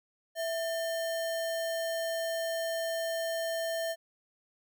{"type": "tone with sample-and-hold", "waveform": "sine", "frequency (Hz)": 659.3, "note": "E5", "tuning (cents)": 0, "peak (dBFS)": -30, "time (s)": [0.35, 3.96], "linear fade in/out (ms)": 50, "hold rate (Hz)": 2450, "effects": []}